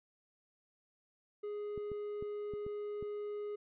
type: tone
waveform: triangle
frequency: 415.3 Hz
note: G#4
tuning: in tune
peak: -36 dBFS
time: 1.43-3.56 s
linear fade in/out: 10 ms
type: clicks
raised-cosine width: 3 ms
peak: -33 dBFS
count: 6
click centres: 1.777 / 1.917 / 2.225 / 2.537 / 2.665 / 3.026 s
effects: resampled to 8000 Hz